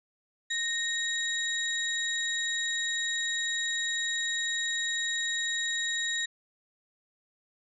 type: tone cluster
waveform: sine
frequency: 1852 / 3814 / 7190 Hz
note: A#6 / A#7 / A8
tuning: -12 / +39 / +36 cents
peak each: -31 / -32 / -36 dBFS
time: 0.5-6.26 s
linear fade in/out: 10 ms
effects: none